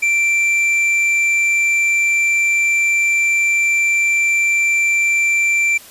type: tone with hard clipping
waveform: sine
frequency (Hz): 2349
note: D7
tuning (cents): 0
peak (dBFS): -14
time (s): 0.02-5.78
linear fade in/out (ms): 10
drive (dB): 5
effects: white hiss -40 dBFS RMS until 5.9 s + resampled to 32000 Hz